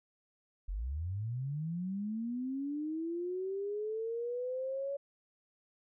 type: linear sweep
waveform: sine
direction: up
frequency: 41.03 to 564 Hz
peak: -34 dBFS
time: 0.68-4.97 s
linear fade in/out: 10 ms
effects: none